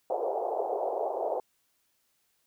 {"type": "band-pass noise", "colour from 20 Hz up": "white", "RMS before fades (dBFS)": -31, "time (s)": [0.1, 1.4], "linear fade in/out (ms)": 2, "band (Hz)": [400, 800], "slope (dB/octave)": 48, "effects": ["white hiss -73 dBFS RMS until 2.46 s"]}